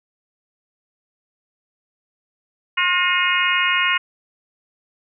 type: harmonic tone with a mistuned harmonic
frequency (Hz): 357.6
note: F4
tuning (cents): +41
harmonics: 3 / 4 / 5 / 6 / 7 / 8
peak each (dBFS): -23 / -23 / -23 / -23 / -23 / -23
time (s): 2.77-3.98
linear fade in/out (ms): 10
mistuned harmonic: 5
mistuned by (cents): +51
effects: none